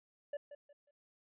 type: tone with echo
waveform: triangle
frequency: 578 Hz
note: D5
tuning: 28 cents flat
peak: -35 dBFS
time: 0.33-0.37 s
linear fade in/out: 5 ms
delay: 180 ms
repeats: 3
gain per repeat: -11 dB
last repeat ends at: 0.91 s
effects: resampled to 8000 Hz